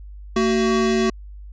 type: tone pair together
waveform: square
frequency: 226.1 / 376 Hz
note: A3 / F#4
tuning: +47 / +28 cents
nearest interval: major sixth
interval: 881 cents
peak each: -20 dBFS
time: 0.36-1.1 s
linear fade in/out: 5 ms
effects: added 50 Hz sine -35 dBFS peak until 1.52 s + resampled to 16000 Hz